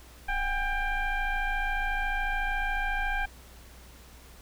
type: tone with frequency modulation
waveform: sine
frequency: 810 Hz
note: G#5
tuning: 43 cents flat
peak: -26 dBFS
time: 0.28-3.26 s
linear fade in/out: 10 ms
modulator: 783 Hz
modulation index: 1.7
effects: added 60 Hz sine -50 dBFS peak until 4.41 s + pink hiss -53 dBFS RMS until 4.41 s